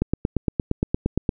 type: click train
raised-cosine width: 3 ms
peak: -7 dBFS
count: 12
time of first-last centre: 0.02-1.292 s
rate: 8.65 Hz
effects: none